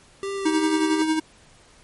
square tone with vibrato, 392 Hz, G4, in tune, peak -27 dBFS, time 0.23-1.02 s, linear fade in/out 0 ms, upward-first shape sine, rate 2.8 Hz, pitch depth 16 cents each way
square tone with tremolo, 315.3 Hz, D#4, 23 cents sharp, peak -18 dBFS, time 0.45-1.2 s, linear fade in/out 10 ms, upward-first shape sine, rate 11 Hz, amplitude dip 50%
effects pink hiss -53 dBFS RMS until 1.83 s + MP3 48 kbps

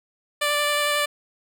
10% pulse tone with vibrato, 587.3 Hz, D5, in tune, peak -12 dBFS, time 0.41-1.06 s, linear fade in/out 10 ms, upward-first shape square, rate 11 Hz, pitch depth 8 cents each way, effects none

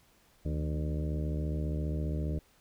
harmonic tone with a mistuned harmonic, 74.8 Hz, D2, 32 cents sharp, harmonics 1 / 2 / 3 / 4 / 5 / 6 / 7 / 8, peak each -32 / -35 / -44 / -41 / -46 / -47 / -50 / -47 dBFS, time 0.45-2.39 s, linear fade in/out 5 ms, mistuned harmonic 2, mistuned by +87 cents, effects pink hiss -65 dBFS RMS until 2.6 s

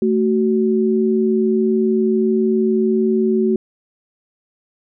sine tone pair together, 221.7 / 374.4 Hz, A3 / F#4, +13 / +20 cents, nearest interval major sixth, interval 907 cents, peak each -16 dBFS, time 0.02-3.56 s, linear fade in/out 2 ms, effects none

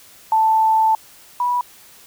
sine tone pair in turn, 882 / 978.4 Hz, A5 / B5, +4 / -16 cents, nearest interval major second, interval 180 cents, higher second, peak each -12 / -16 dBFS, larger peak first, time 0.32-0.95 / 1.4-1.61 s, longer first, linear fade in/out 2 ms, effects white hiss -46 dBFS RMS until 2.06 s

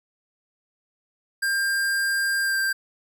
square tone with pitch glide, 1597 to 1579.6 Hz, G6 to G6, +32 to +13 cents, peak -22 dBFS, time 1.42-2.73 s, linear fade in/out 10 ms, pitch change -19 cents, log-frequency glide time 2.42-2.57 s, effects none

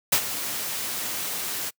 white noise with ADSR envelope, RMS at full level -18 dBFS, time 0.12-1.71 s, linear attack 7 ms, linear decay 77 ms, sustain -12 dB, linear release 27 ms, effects noise-tail reverb RT60 0.1 s tail -25 dB re dry + high-pass 100 Hz 12 dB/octave

